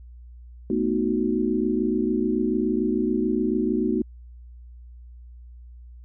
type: chord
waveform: sine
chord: B dominant seventh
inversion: third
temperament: equal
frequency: 220 / 246.9 / 311.1 / 370 Hz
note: A3 / B3 / D#4 / F#4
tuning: 0 / 0 / 0 / 0 cents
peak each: -26 dBFS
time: 0.7-4.02 s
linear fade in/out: 2 ms
effects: added 60 Hz sine -41 dBFS peak until 6.04 s